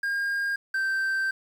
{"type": "tone pair in turn", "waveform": "triangle", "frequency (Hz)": [1615, 1560.9], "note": ["G#6", "G6"], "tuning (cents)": [-49, -8], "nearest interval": "minor second", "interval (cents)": 59, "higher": "first", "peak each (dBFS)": [-23, -22], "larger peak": "second", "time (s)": [[0.03, 0.56], [0.74, 1.31]], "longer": "second", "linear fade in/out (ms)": 5, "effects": ["9-bit"]}